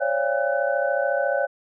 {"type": "tone cluster", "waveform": "sine", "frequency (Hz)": [541, 575, 688, 804, 1506], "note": ["C#5", "D5", "F5", "G5", "F#6"], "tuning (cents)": [-42, -37, -26, 44, 30], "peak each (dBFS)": [-25, -24, -28, -31, -28], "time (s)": [0, 1.47], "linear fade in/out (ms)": 20, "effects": []}